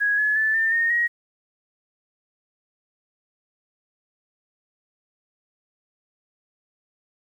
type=tone with pitch steps; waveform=sine; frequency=1661.2 / 1704.9 / 1749.8 / 1795.9 / 1843.2 / 1891.8 Hz; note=G#6 / G#6 / A6 / A6 / A#6 / A#6; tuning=0 / +45 / -10 / +35 / -20 / +25 cents; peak=-18 dBFS; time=0-1.08 s; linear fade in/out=20 ms; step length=180 ms; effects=9-bit